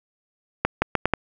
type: accelerating click train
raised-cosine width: 0.5 ms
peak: -3 dBFS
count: 5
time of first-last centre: 0.65-1.137 s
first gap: 170 ms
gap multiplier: 0.78
effects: none